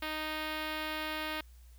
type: tone with notch filter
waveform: 5% pulse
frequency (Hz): 310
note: D#4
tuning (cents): -6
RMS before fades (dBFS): -37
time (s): 0.02-1.41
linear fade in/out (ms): 5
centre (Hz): 8200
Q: 0.8
effects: added 60 Hz sine -52 dBFS peak until 1.78 s + white hiss -67 dBFS RMS until 1.78 s